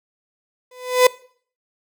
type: tone with exponential growth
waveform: 35% pulse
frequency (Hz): 502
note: B4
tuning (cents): +28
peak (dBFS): -5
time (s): 0.71-1.07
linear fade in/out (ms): 5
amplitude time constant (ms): 78
effects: noise-tail reverb RT60 0.5 s tail -21 dB re dry